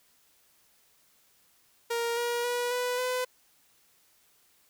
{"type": "tone with pitch steps", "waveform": "sawtooth", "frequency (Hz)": [468, 476.7, 485.6, 494.7, 503.9], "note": ["A#4", "A#4", "B4", "B4", "B4"], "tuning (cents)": [7, 39, -29, 3, 35], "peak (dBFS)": -24, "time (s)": [1.9, 3.25], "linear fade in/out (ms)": 10, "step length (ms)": 270, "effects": ["white hiss -65 dBFS RMS until 4.69 s"]}